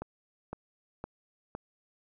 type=click train; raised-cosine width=1 ms; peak=-23 dBFS; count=4; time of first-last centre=0.02-1.551 s; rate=1.96 Hz; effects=none